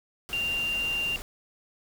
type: tone in noise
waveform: sine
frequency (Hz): 2783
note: F7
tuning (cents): -7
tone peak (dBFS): -26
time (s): 0.33-1.16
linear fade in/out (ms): 0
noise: pink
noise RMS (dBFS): -40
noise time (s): 0.29-1.22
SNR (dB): +11
effects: none